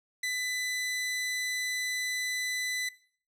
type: tone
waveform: sawtooth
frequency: 2000 Hz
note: B6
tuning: 21 cents sharp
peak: -26 dBFS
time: 0.23-2.89 s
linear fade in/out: 5 ms
effects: noise-tail reverb RT60 0.5 s tail -19 dB re dry + low-pass 12000 Hz 12 dB/octave